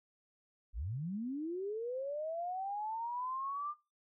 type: linear sweep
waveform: sine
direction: up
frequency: 41.2 to 1204 Hz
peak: -36 dBFS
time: 0.73-3.75 s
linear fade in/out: 50 ms
effects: noise-tail reverb RT60 0.3 s tail -23 dB re dry